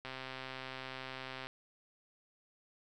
click train, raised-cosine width 0.3 ms, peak -27 dBFS, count 187, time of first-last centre 0.05-1.47 s, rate 131 Hz, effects none

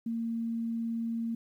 sine tone, 229.6 Hz, A#3, 26 cents flat, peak -30 dBFS, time 0.06-1.35 s, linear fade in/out 5 ms, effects 11-bit

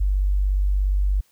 sine tone, 48.54 Hz, G1, 16 cents flat, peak -17 dBFS, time 0-1.21 s, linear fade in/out 10 ms, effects white hiss -62 dBFS RMS until 1.31 s

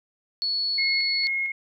sine tone, 4400 Hz, C#8, 14 cents flat, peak -23 dBFS, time 0.42-1.27 s, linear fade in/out 0 ms
sine tone with tremolo, 2159 Hz, C#7, 46 cents flat, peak -23 dBFS, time 0.78-1.52 s, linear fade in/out 5 ms, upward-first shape square, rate 2.2 Hz, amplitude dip 35%
effects none

